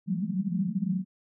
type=band-pass noise; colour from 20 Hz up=pink; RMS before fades=-29 dBFS; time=0.06-1.05 s; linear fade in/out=50 ms; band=170 to 210 Hz; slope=96 dB/octave; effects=none